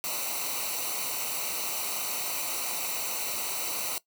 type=noise with comb filter; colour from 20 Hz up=white; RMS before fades=-32 dBFS; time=0.04-3.98 s; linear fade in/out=0 ms; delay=0.59 ms; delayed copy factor=-0.8; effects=noise-tail reverb RT60 0.1 s tail -19 dB re dry